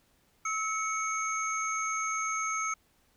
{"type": "tone cluster", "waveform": "sine", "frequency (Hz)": [1295, 2223, 6410], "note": ["E6", "C#7", "G8"], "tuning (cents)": [-31, 4, 38], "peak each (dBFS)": [-31, -35, -35], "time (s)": [0.45, 2.74], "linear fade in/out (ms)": 5, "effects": ["tanh soft clip ceiling -20 dBFS", "pink hiss -68 dBFS RMS until 3.16 s"]}